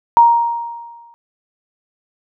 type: tone with exponential decay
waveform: sine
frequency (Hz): 937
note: A#5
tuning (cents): +9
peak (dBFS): -3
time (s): 0.17-1.14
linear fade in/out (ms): 0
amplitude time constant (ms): 210
effects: none